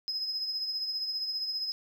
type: tone with tremolo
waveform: sine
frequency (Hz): 5090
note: D#8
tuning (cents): +39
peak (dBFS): -27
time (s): 0.08-1.72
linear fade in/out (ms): 0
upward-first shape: triangle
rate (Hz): 15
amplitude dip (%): 60
effects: tanh soft clip ceiling -26 dBFS + 10-bit